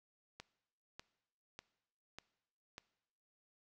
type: click train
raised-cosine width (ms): 0.2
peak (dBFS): -30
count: 5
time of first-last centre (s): 0.4-2.781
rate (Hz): 1.68
effects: noise-tail reverb RT60 0.9 s tail -20 dB re dry